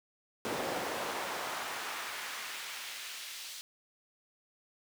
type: noise with high-pass filter sweep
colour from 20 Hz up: brown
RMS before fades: -39 dBFS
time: 0.45-3.61 s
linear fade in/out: 0 ms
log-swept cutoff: 420 to 3900 Hz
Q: 0.9
effects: none